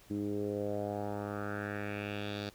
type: tone with low-pass filter sweep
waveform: 10% pulse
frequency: 102.6 Hz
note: G#2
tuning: 21 cents flat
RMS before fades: -37 dBFS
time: 0.1-2.5 s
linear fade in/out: 10 ms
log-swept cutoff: 290 to 4400 Hz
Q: 3.2
effects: pink hiss -60 dBFS RMS until 2.54 s